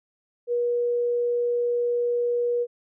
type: tone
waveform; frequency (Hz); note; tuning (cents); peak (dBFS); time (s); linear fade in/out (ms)
sine; 480.8; B4; -46; -21; 0.47-2.67; 50
effects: none